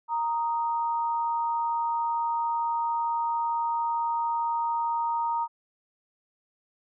sine tone pair together, 931.1 / 1244.5 Hz, A#5 / D#6, -2 / 0 cents, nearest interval perfect fourth, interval 502 cents, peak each -25 / -34 dBFS, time 0.08-5.48 s, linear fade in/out 50 ms, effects none

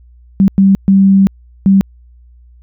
sine tone bursts at uneven times, 194.5 Hz, G3, 13 cents flat, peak -4 dBFS, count 4, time 0.4-0.48 / 0.58-0.75 / 0.88-1.27 / 1.66-1.81 s, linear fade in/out 0 ms, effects added 60 Hz sine -39 dBFS peak until 2.62 s

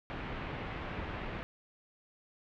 pink low-pass noise, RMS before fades -40 dBFS, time 0.1-1.43 s, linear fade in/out 0 ms, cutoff 2800 Hz, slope 24 dB/octave, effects none

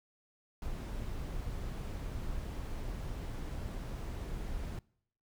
brown noise, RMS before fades -39 dBFS, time 0.62-4.79 s, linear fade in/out 2 ms, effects noise-tail reverb RT60 0.7 s tail -25 dB re dry

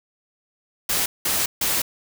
white noise bursts at uneven times, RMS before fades -22 dBFS, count 3, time 0.89-1.06 / 1.25-1.46 / 1.61-1.82 s, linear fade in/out 5 ms, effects none

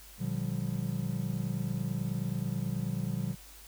triangle chord, G minor seventh, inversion first, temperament just, 117.6 / 147 / 176.4 / 196 Hz, Bb2 / D3 / F3 / G3, +16 / +2 / +18 / 0 cents, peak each -34 / -34 / -34 / -35 dBFS, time 0.18-3.36 s, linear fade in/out 50 ms, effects added 50 Hz sine -53 dBFS peak until 3.67 s + white hiss -53 dBFS RMS until 3.67 s

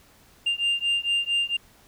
sine beating tone pair, 2794 / 2798.4 Hz, F7 / F7, 0 / +3 cents, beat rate 4.4 Hz, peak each -23 dBFS, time 0.46-1.57 s, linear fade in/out 10 ms, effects tanh soft clip ceiling -19 dBFS + pink hiss -56 dBFS RMS until 1.87 s

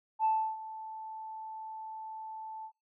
sine tone with ADSR envelope, 878 Hz, A5, 4 cents flat, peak -23 dBFS, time 0.19-2.72 s, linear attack 54 ms, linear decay 320 ms, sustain -17 dB, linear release 73 ms, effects noise-tail reverb RT60 0.2 s tail -23 dB re dry + tanh soft clip ceiling -20 dBFS

